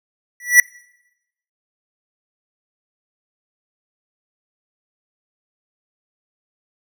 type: tone with exponential growth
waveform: square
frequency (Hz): 1954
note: B6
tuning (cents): -19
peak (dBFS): -3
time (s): 0.4-0.6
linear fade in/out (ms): 2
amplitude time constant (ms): 43
effects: noise-tail reverb RT60 0.9 s tail -25 dB re dry